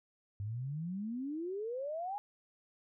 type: exponential sweep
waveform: sine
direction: up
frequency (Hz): 98 to 839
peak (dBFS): -36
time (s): 0.4-2.18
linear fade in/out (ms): 0
effects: none